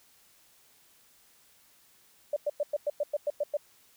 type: tone bursts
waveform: sine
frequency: 587.3 Hz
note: D5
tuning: in tune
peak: -25 dBFS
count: 10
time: 2.33-3.57 s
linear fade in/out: 5 ms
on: 34 ms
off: 100 ms
effects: white hiss -62 dBFS RMS until 3.96 s